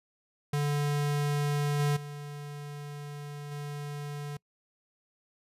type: tone with level steps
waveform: square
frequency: 145.6 Hz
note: D3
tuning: 15 cents flat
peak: -27 / -25 / -39 / -36 dBFS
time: 0.53-4.37 s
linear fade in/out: 5 ms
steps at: 1.79 / 1.96 / 3.51 s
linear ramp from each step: 10 ms
effects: noise-tail reverb RT60 0.1 s tail -26 dB re dry + resampled to 32000 Hz